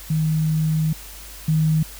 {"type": "tone pair in turn", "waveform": "sine", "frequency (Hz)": [156.9, 156.9], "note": ["D#3", "D#3"], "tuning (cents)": [15, 15], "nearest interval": "unison", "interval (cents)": 0, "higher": "neither", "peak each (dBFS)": [-17, -15], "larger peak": "second", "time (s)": [[0.1, 0.93], [1.48, 1.83]], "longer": "first", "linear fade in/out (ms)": 5, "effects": ["added 50 Hz sine -40 dBFS peak until 1.99 s", "white hiss -40 dBFS RMS until 1.99 s"]}